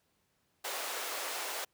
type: high-pass noise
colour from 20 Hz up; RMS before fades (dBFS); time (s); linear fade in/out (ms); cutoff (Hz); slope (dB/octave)
pink; -38; 0.64-1.65; 10; 470; 24
effects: pink hiss -75 dBFS RMS until 1.73 s + high-pass 80 Hz 12 dB/octave